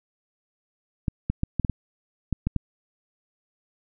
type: clicks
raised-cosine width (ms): 5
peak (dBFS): -11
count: 9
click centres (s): 1.082 / 1.3 / 1.434 / 1.597 / 1.648 / 1.697 / 2.327 / 2.47 / 2.563
effects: none